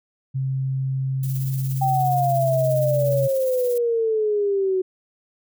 sine tone, 133.2 Hz, C3, 31 cents sharp, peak -21 dBFS, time 0.34-3.28 s, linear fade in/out 20 ms
violet noise with tremolo, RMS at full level -34 dBFS, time 1.23-3.78 s, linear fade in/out 2 ms, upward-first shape triangle, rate 17 Hz, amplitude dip 60%
sine exponential sweep, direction down, 784 to 370 Hz, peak -18 dBFS, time 1.81-4.82 s, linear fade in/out 10 ms
effects none

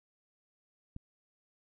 click, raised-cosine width 5 ms, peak -30 dBFS, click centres 0.964 s, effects none

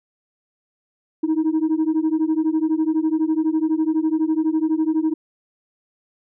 sine beating tone pair, 310 / 322 Hz, D#4 / E4, -6 / -41 cents, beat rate 12 Hz, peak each -18 dBFS, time 1.23-5.14 s, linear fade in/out 10 ms, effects tanh soft clip ceiling -14 dBFS

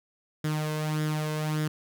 sawtooth tone with flanger, 153.6 Hz, D#3, 22 cents flat, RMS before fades -29 dBFS, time 0.44-1.68 s, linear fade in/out 5 ms, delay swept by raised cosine 0.57 to 1.97 ms, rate 1.7 Hz, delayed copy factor +0.55, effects none

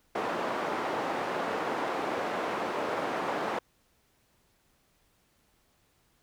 white band-pass noise, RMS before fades -32 dBFS, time 0.15-3.59 s, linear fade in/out 5 ms, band 290 to 940 Hz, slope 12 dB/octave, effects pink hiss -69 dBFS RMS until 6.22 s

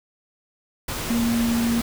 sine tone in noise, 233.1 Hz, A#3, in tune, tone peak -19 dBFS, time 1.1-1.81 s, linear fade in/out 5 ms, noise pink, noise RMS -29 dBFS, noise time 0.88-1.82 s, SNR +7 dB, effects none

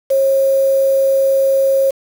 sine tone with quantisation, 541 Hz, C#5, 42 cents flat, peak -10 dBFS, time 0.1-1.91 s, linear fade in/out 10 ms, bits 5, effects none

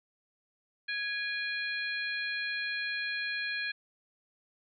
harmonic tone with a mistuned harmonic, 830.6 Hz, G#5, in tune, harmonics 2 / 3 / 4 / 5, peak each -34 / -37 / -44 / -40 dBFS, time 0.88-3.72 s, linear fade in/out 10 ms, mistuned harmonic 3, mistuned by -39 cents, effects none

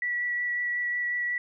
sine tone with vibrato, 1946 Hz, B6, 26 cents flat, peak -26 dBFS, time 0.02-1.38 s, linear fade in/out 2 ms, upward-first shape sine, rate 5.5 Hz, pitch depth 10 cents each way, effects none

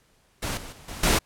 pink noise with level steps, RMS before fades -29 / -40 / -48 / -37 / -20 dBFS, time 0.42-1.19 s, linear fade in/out 10 ms, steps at 0.57 / 0.72 / 0.88 / 1.03 s, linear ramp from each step 5 ms, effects pink hiss -63 dBFS RMS until 1.25 s + low-pass 12000 Hz 12 dB/octave

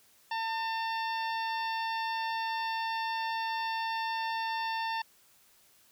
harmonic tone with a mistuned harmonic, 901 Hz, A5, 41 cents sharp, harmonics 1 / 2 / 3 / 4 / 5 / 6, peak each -32 / -38 / -42 / -44 / -46 / -48 dBFS, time 0.31-5.02 s, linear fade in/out 5 ms, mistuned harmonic 4, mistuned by -24 cents, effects white hiss -63 dBFS RMS until 5.91 s

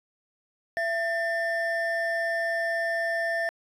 triangle tone pair together, 670.9 / 1791 Hz, E5 / A6, +30 / +30 cents, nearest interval octave + perfect fourth, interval 1700 cents, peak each -26 dBFS, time 0.77-3.49 s, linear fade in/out 0 ms, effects resampled to 32000 Hz

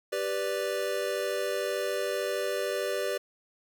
square chord, G major, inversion none, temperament equal, 392 / 493.9 / 587.3 Hz, G4 / B4 / D5, 0 / 0 / 0 cents, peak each -34 / -34 / -33 dBFS, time 0.12-3.18 s, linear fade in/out 10 ms, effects none

